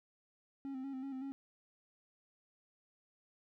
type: tone with vibrato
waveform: triangle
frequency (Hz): 267.5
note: C4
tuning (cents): +38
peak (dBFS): -38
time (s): 0.65-1.32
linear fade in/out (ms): 0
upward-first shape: square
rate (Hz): 5.3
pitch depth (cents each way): 43
effects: none